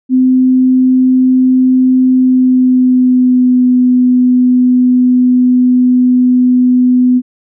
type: tone with pitch glide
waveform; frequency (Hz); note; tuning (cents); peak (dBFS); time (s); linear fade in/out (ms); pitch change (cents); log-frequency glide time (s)
sine; 256.8 to 250.4; C4 to B3; -32 to +24; -5; 0.09-7.22; 50; -44; 2.1-3.66
effects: none